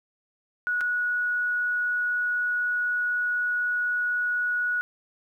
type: tone with dropouts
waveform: sine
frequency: 1462 Hz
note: F#6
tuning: 21 cents flat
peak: -23 dBFS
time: 0.67-4.81 s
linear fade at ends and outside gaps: 0 ms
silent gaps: 0.808-0.812 s
effects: 10-bit